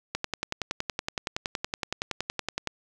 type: click train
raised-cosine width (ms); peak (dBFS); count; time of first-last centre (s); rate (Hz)
0.2; -11; 28; 0.15-2.673; 10.7
effects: none